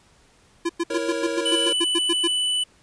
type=tone bursts; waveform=square; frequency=340 Hz; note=F4; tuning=46 cents flat; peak=-21 dBFS; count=12; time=0.65-2.278 s; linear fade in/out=10 ms; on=44 ms; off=100 ms
type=chord; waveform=square; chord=A# diminished; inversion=second; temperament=equal with one note detuned; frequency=329.6 / 467.8 / 554.4 Hz; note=E4 / A#4 / C#5; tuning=0 / +6 / 0 cents; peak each=-30 / -29 / -30 dBFS; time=0.9-1.73 s; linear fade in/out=5 ms
type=tone; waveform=square; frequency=2984 Hz; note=F#7; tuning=14 cents sharp; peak=-21 dBFS; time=1.45-2.64 s; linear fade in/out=10 ms
effects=pink hiss -57 dBFS RMS until 2.82 s + resampled to 22050 Hz